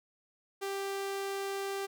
sawtooth tone, 393.3 Hz, G4, 6 cents sharp, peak -30 dBFS, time 0.61-1.87 s, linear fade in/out 20 ms, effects none

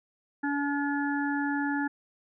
harmonic tone, 285.5 Hz, D4, 49 cents flat, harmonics 1 / 3 / 5 / 6, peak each -28 / -34 / -37 / -34 dBFS, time 0.43-1.88 s, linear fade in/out 10 ms, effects none

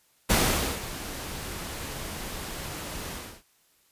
pink noise with ADSR envelope, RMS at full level -21 dBFS, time 0.29-3.43 s, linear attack 16 ms, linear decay 490 ms, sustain -15 dB, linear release 300 ms, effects white hiss -65 dBFS RMS until 3.91 s + resampled to 32000 Hz

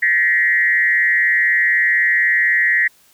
sine tone with frequency modulation, 1902 Hz, A#6, 34 cents sharp, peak -12 dBFS, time 0.02-2.88 s, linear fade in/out 10 ms, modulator 160 Hz, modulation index 0.9, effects white hiss -53 dBFS RMS until 3.13 s

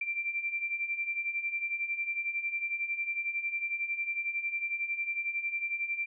sine beating tone pair, 2349 / 2360 Hz, D7 / D7, 0 / +8 cents, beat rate 11 Hz, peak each -37 / -32 dBFS, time 0.01-6.06 s, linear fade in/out 5 ms, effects none

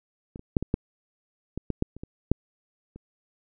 clicks, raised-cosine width 3 ms, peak -25 / -29 / -7 / -16 / -10 / -18 / -14 / -10 / -28 / -23 / -6 / -30 dBFS, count 12, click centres 0.359 / 0.394 / 0.568 / 0.626 / 0.741 / 1.576 / 1.703 / 1.824 / 1.966 / 2.035 / 2.316 / 2.96 s, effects none

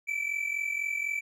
triangle tone pair together, 2305 / 2349 Hz, D7 / D7, -33 / 0 cents, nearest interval unison, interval 33 cents, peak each -29 / -32 dBFS, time 0.07-1.21 s, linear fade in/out 20 ms, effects none

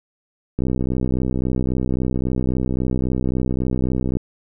click train, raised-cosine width 3 ms, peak -9 dBFS, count 229, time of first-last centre 0.59-4.169 s, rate 63.7 Hz, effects none

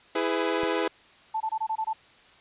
sawtooth chord, E major, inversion none, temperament equal with one note detuned, 329.6 / 415.3 / 501.1 Hz, E4 / G#4 / B4, 0 / 0 / +25 cents, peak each -25 dBFS, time 0.15-0.88 s, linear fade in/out 5 ms
click, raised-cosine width 3 ms, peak -26 dBFS, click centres 0.634 s
sine tone bursts, 880 Hz, A5, in tune, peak -25 dBFS, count 7, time 1.34-1.933 s, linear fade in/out 10 ms, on 65 ms, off 23 ms
effects white hiss -55 dBFS RMS until 2.4 s + resampled to 8000 Hz

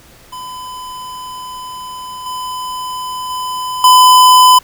square tone with level steps, 1008 Hz, B5, 35 cents sharp, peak -26 / -21 / -19 / -4 dBFS, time 0.32-4.59 s, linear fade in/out 10 ms, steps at 2.26 / 3.3 / 3.84 s, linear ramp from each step 2 ms, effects pink hiss -43 dBFS RMS until 4.63 s

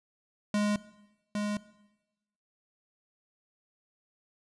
square tone pair in turn, 207.7 / 207.7 Hz, G#3 / G#3, 0 / 0 cents, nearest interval unison, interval 0 cents, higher neither, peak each -26 / -30 dBFS, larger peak first, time 0.54-0.76 / 1.35-1.57 s, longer neither, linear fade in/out 2 ms, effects noise-tail reverb RT60 1.0 s tail -18 dB re dry + resampled to 22050 Hz

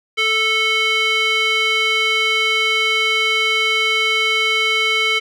square tone with band-pass filter, 440 Hz, A4, in tune, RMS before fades -17 dBFS, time 0.17-5.2 s, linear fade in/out 20 ms, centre 2600 Hz, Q 4.2, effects none

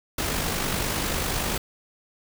pink noise with amplitude modulation, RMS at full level -25 dBFS, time 0.18-1.58 s, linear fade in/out 5 ms, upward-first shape sine, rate 50.1 Hz, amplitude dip 40%, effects none

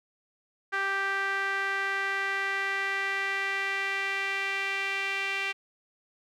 sawtooth tone with band-pass filter sweep, 392 Hz, G4, in tune, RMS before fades -30 dBFS, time 0.72-5.53 s, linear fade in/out 20 ms, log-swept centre 1600 to 2400 Hz, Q 3.4, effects none

